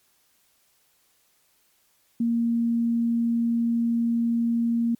sine tone, 233.1 Hz, A#3, in tune, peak -20 dBFS, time 2.2-4.95 s, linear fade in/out 5 ms, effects white hiss -65 dBFS RMS until 4.99 s + MP3 96 kbps

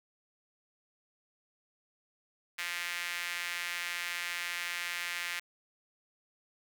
sawtooth tone with high-pass filter, 174.61 Hz, F3, in tune, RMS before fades -37 dBFS, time 2.58-5.4 s, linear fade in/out 10 ms, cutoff 2000 Hz, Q 2.3, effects none

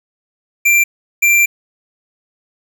square tone bursts at uneven times, 2361 Hz, D7, 9 cents sharp, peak -9 dBFS, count 2, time 0.65-0.84 / 1.22-1.46 s, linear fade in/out 10 ms, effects 7-bit

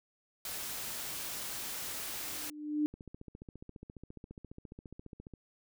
white noise, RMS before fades -40 dBFS, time 0.45-2.5 s, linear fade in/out 2 ms
sine tone with exponential growth, 299.6 Hz, D4, 35 cents sharp, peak -25 dBFS, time 2.21-2.86 s, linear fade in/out 0 ms, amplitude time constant 140 ms
click train, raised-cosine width 3 ms, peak -34 dBFS, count 36, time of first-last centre 2.94-5.337 s, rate 14.6 Hz
effects none

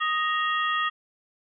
sine tone cluster, 1246 / 1869 / 2772 / 3297 Hz, D#6 / A#6 / F7 / G#7, +2 / +4 / -14 / -13 cents, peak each -25 / -28 / -34 / -33 dBFS, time 0-0.9 s, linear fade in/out 20 ms, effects none

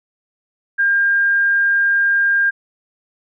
sine tone, 1605 Hz, G6, 40 cents sharp, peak -12 dBFS, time 0.78-2.51 s, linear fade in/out 20 ms, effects none

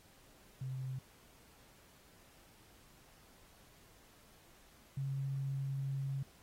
sine tone pair in turn, 130.81 / 136.61 Hz, C3 / C#3, 0 / -25 cents, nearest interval minor second, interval 75 cents, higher second, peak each -38 / -35 dBFS, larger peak second, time 0.61-0.99 / 4.97-6.23 s, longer second, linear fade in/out 5 ms, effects pink hiss -64 dBFS RMS until 6.42 s + AAC 48 kbps

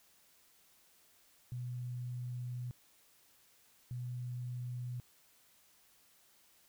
sine tone bursts at uneven times, 123.47 Hz, B2, in tune, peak -38 dBFS, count 2, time 1.52-2.71 / 3.91-5 s, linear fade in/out 0 ms, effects white hiss -67 dBFS RMS until 6.68 s

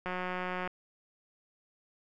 click train, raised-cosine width 0.5 ms, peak -21 dBFS, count 113, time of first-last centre 0.06-0.675 s, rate 182 Hz, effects none

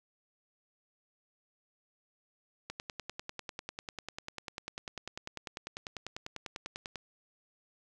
click train, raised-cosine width 0.2 ms, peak -22 dBFS, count 44, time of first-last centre 2.7-6.957 s, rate 10.1 Hz, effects none

